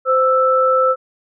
sine tone pair together, 518 / 1321.6 Hz, C5 / E6, -17 / +4 cents, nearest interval octave + major third, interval 1621 cents, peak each -14 dBFS, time 0.05-0.96 s, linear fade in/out 50 ms, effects none

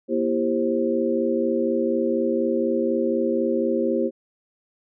sine tone cluster, 238 / 331.8 / 395.9 / 530 Hz, A#3 / E4 / G4 / C5, +36 / +11 / +17 / +22 cents, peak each -25 dBFS, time 0.08-4.11 s, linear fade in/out 50 ms, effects none

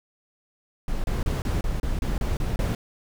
brown noise bursts, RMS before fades -25 dBFS, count 10, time 0.88-2.75 s, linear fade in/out 2 ms, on 160 ms, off 30 ms, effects none

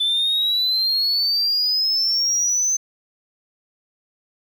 sine exponential sweep, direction up, 3500 to 6210 Hz, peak -15 dBFS, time 0-2.77 s, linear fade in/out 10 ms, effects tanh soft clip ceiling -15 dBFS + 8-bit

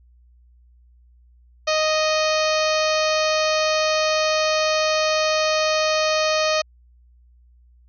harmonic tone, 622 Hz, D#5, 1 cent flat, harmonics 1 / 2 / 3 / 4 / 5 / 6 / 7 / 8 / 9 / 10, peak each -20 / -25 / -30 / -27 / -32 / -33 / -28 / -34 / -33 / -35 dBFS, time 1.67-6.62 s, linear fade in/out 10 ms, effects added 60 Hz sine -50 dBFS peak until 7.88 s

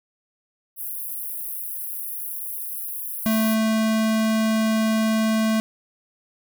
white high-pass noise, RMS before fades -31 dBFS, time 0.76-3.57 s, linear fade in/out 50 ms, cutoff 10000 Hz, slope 96 dB/octave
square tone, 220.2 Hz, A3, 2 cents sharp, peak -19 dBFS, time 3.26-5.6 s, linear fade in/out 0 ms
effects none

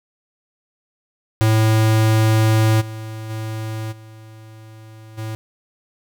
square tone with level steps, 110 Hz, A2, in tune, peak -13 / -29 / -25 / -39 / -26 dBFS, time 1.41-5.35 s, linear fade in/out 0 ms, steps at 2.8 / 3.29 / 3.91 / 5.17 s, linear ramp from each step 20 ms, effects none

